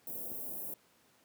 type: band-stop noise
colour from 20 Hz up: white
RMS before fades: -41 dBFS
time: 0.07-0.74 s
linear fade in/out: 2 ms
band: 630 to 12000 Hz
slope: 24 dB/octave
type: click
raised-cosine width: 2 ms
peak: -34 dBFS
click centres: 0.316 s
effects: pink hiss -67 dBFS RMS until 1.24 s + high-pass 150 Hz 12 dB/octave